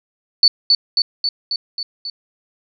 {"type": "tone with echo", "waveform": "sine", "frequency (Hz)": 4478, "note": "C#8", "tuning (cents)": 17, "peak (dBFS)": -6, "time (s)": [0.43, 0.48], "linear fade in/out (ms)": 2, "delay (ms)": 270, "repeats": 6, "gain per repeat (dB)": -3, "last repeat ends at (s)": 2.1, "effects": []}